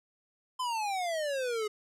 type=exponential sweep; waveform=square; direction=down; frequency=1036 to 415.3 Hz; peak=-31 dBFS; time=0.59-1.68 s; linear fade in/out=10 ms; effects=low-pass 10000 Hz 12 dB/octave